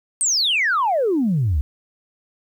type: exponential sweep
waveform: sine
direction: down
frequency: 8740 to 65.41 Hz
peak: -15 dBFS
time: 0.21-1.61 s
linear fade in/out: 0 ms
effects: tanh soft clip ceiling -12 dBFS + 9-bit